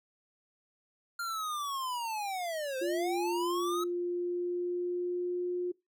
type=linear two-way sweep; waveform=square; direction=down then up; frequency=1404 to 513 to 1292 Hz; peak=-34 dBFS; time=1.19-3.84 s; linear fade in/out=5 ms; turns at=2.78 s
type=tone with pitch glide; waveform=sine; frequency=349.2 to 356.7 Hz; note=F4 to F4; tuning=0 to +37 cents; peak=-30 dBFS; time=2.81-5.72 s; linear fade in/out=10 ms; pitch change=+37 cents; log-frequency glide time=3.34-5.53 s
effects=noise-tail reverb RT60 0.2 s tail -22 dB re dry